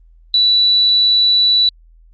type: tone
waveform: sine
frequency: 3951 Hz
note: B7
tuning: in tune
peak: -9 dBFS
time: 0.34-1.69 s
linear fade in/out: 2 ms
effects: added 41 Hz sine -43 dBFS peak until 2.13 s + Opus 24 kbps